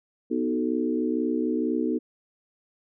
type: chord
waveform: sine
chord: B dominant seventh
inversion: none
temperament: equal with one note detuned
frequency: 246.9 / 311.1 / 373.2 / 440 Hz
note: B3 / D#4 / F#4 / A4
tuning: 0 / 0 / +15 / 0 cents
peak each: -27 / -27 / -31 / -31 dBFS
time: 0.3-1.99 s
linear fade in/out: 20 ms
effects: none